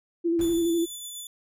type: tone with vibrato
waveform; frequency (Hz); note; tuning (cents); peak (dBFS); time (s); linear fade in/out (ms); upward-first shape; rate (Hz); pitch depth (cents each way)
sine; 336.9; E4; +38; -21; 0.24-0.86; 20; square; 12; 28
type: noise with exponential decay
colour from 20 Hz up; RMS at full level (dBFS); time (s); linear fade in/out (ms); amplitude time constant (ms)
brown; -34; 0.39-1.04; 1; 140
type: tone with tremolo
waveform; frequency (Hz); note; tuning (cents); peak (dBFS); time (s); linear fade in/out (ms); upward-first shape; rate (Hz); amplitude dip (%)
15% pulse; 3484; A7; -18; -28; 0.41-1.27; 2; sine; 8.1; 25
effects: none